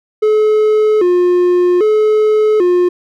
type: tone with vibrato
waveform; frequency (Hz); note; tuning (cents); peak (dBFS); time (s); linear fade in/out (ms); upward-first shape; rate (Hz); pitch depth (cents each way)
triangle; 391; G4; -4; -6; 0.22-2.89; 10; square; 0.63; 160
effects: none